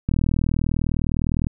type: click train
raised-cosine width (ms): 5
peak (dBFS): -9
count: 56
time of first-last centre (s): 0.09-1.468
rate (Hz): 39.9
effects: none